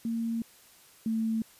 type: tone pair in turn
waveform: sine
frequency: 229.3 / 223.3 Hz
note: A#3 / A3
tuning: -28 / +26 cents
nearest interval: unison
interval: 46 cents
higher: first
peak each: -28 / -26 dBFS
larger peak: second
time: 0.05-0.42 / 1.06-1.42 s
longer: first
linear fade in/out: 2 ms
effects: white hiss -57 dBFS RMS until 1.59 s + resampled to 32000 Hz

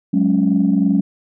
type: chord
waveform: sine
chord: F# suspended second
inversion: none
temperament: just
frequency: 185 / 208.1 / 277.5 Hz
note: F#3 / G#3 / C#4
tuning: 0 / +4 / +2 cents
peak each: -16 dBFS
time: 0.13-1.01 s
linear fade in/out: 10 ms
effects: tanh soft clip ceiling -5 dBFS

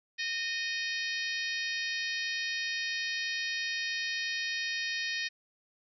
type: harmonic tone with a mistuned harmonic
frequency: 623 Hz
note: D#5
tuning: 2 cents sharp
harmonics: 3 / 4 / 5 / 6 / 7 / 8 / 9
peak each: -35 / -37 / -43 / -41 / -41 / -43 / -44 dBFS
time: 0.18-5.29 s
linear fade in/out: 20 ms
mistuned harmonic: 3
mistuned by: -25 cents
effects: none

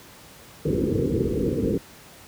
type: low-pass noise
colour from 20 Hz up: white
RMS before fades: -23 dBFS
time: 0.65-1.78 s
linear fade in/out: 5 ms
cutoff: 490 Hz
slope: 96 dB/octave
effects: pink hiss -47 dBFS RMS until 2.27 s + high-pass 60 Hz 12 dB/octave

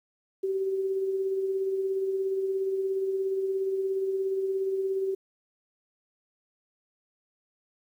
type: tone with tremolo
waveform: sine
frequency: 385 Hz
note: G4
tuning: 31 cents flat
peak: -24 dBFS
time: 0.43-5.15 s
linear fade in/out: 10 ms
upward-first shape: sine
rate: 17 Hz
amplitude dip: 35%
effects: 10-bit

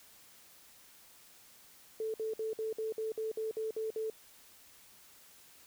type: tone bursts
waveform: sine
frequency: 440 Hz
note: A4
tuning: in tune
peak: -33 dBFS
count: 11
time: 2-4.1 s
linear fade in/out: 2 ms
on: 140 ms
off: 56 ms
effects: white hiss -59 dBFS RMS until 5.66 s

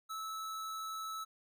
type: tone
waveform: square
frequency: 1306 Hz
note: E6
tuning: 17 cents flat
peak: -40 dBFS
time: 0.09-1.25 s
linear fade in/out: 20 ms
effects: none

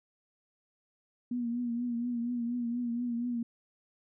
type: tone with vibrato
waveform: sine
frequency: 239.3 Hz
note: A#3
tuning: 46 cents sharp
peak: -30 dBFS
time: 1.31-3.43 s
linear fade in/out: 5 ms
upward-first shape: triangle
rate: 4.2 Hz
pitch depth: 57 cents each way
effects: none

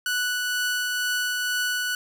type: tone with tremolo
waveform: sawtooth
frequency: 1480 Hz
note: F#6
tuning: in tune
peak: -19 dBFS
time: 0.06-1.95 s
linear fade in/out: 2 ms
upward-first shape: triangle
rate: 2.1 Hz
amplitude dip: 25%
effects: none

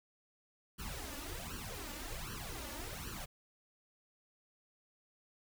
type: noise with flanger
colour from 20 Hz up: pink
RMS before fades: -44 dBFS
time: 0.78-3.26 s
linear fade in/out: 20 ms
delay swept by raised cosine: 0.68 to 3.48 ms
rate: 1.3 Hz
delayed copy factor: +0.95
effects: none

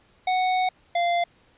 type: tone pair in turn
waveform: square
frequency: 740 / 693.1 Hz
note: F#5 / F5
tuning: 0 / -13 cents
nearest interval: minor second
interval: 113 cents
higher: first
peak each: -21 / -21 dBFS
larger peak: neither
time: 0.27-0.69 / 0.95-1.24 s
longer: first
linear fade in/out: 5 ms
effects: pink hiss -60 dBFS RMS until 1.57 s + resampled to 8000 Hz

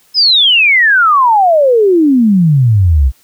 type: exponential sweep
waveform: sine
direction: down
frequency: 5220 to 61 Hz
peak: -5 dBFS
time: 0.14-3.12 s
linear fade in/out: 50 ms
effects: white hiss -50 dBFS RMS until 3.23 s

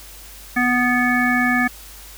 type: harmonic tone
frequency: 246.9 Hz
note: B3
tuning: in tune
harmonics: 1 / 3 / 5 / 7 / 9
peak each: -19 / -24 / -26 / -19 / -24 dBFS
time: 0.56-1.68 s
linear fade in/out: 10 ms
effects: added 50 Hz sine -42 dBFS peak until 2.17 s + white hiss -41 dBFS RMS until 2.17 s

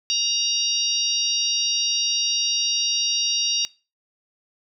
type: harmonic tone with a mistuned harmonic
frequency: 940 Hz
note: A#5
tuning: 14 cents sharp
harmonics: 3 / 4 / 5 / 6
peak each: -25 / -25 / -25 / -25 dBFS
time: 0.1-3.65 s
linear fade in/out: 0 ms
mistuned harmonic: 5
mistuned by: -17 cents
effects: noise-tail reverb RT60 0.3 s tail -21 dB re dry

